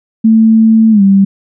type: tone with pitch glide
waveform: sine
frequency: 222.4 to 195.86 Hz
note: A3 to G3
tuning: +19 to -1 cents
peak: -3 dBFS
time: 0.24-1.25 s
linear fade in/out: 10 ms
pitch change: -220 cents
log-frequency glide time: 0.91-1.02 s
effects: none